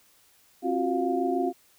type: tone cluster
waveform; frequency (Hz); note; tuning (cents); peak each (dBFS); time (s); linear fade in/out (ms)
sine; 267.4 / 346.8 / 373.5 / 704; C4 / F4 / F#4 / F5; +38 / -12 / +16 / +14; -29; 0.62-1.53; 50
effects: white hiss -61 dBFS RMS until 1.78 s